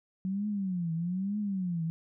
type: tone with vibrato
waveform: sine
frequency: 185 Hz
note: F#3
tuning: in tune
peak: -29 dBFS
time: 0.25-1.9 s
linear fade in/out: 0 ms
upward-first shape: triangle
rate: 1.1 Hz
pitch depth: 240 cents each way
effects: none